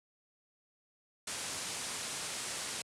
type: low-pass noise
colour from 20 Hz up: white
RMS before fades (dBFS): -40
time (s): 1.27-2.82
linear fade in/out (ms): 5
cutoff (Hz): 10000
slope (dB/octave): 48
effects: high-pass 80 Hz 12 dB/octave